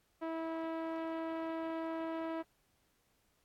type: tone with low-pass filter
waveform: 5% pulse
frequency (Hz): 325.5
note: E4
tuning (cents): -22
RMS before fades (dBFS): -39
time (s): 0.21-2.43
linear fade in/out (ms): 20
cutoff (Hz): 690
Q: 0.71
effects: pink hiss -75 dBFS RMS until 3.44 s + AAC 64 kbps